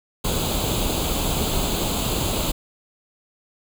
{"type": "noise with comb filter", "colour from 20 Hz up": "pink", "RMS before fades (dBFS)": -23, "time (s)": [0.24, 2.52], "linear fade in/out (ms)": 10, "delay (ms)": 0.27, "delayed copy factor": 0.75, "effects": []}